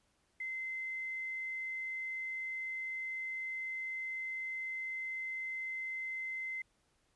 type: tone with quantisation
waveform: sine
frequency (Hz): 2066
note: C7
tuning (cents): -22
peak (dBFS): -37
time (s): 0.4-6.62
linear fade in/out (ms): 5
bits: 11
effects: pink hiss -75 dBFS RMS until 7.15 s + resampled to 24000 Hz